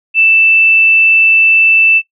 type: tone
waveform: sine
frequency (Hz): 2651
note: E7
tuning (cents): +9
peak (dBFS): -5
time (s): 0.14-2.02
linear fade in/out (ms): 50
effects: noise-tail reverb RT60 0.1 s tail -17 dB re dry